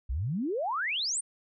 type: exponential sweep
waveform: sine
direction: up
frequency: 55 to 9397 Hz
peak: -28 dBFS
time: 0.09-1.21 s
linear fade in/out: 10 ms
effects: none